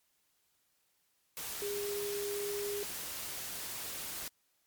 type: tone in noise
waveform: sine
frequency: 407.7 Hz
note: G#4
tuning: 32 cents flat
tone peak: -35 dBFS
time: 1.62-2.83 s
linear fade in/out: 0 ms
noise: white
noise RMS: -41 dBFS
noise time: 1.37-4.28 s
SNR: +3 dB
effects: white hiss -75 dBFS RMS until 4.66 s + MP3 96 kbps